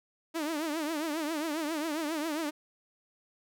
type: tone with vibrato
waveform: sawtooth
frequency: 311.1 Hz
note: D#4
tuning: in tune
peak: -27 dBFS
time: 0.34-2.51 s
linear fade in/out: 20 ms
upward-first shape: triangle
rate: 7.4 Hz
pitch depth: 150 cents each way
effects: none